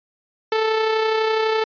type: tone with amplitude modulation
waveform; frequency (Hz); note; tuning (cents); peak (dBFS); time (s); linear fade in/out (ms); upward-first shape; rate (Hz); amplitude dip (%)
sawtooth; 440; A4; 0; -12; 0.52-1.64; 2; sine; 32; 35
effects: resampled to 11025 Hz